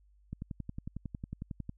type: click train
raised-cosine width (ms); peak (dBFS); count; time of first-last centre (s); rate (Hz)
5; -26; 16; 0.33-1.694; 11
effects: added 50 Hz sine -61 dBFS peak until 1.77 s